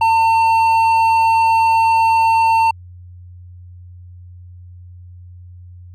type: tone with hard clipping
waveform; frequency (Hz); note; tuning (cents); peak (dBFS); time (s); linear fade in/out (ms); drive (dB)
triangle; 902; A5; +43; -12; 0.01-2.71; 5; 10
effects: added 89 Hz sine -35 dBFS peak until 5.94 s